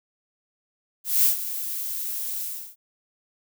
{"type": "noise with ADSR envelope", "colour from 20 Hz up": "violet", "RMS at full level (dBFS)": -17, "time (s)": [1.04, 2.76], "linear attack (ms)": 200, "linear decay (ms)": 120, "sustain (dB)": -13, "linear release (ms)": 330, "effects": []}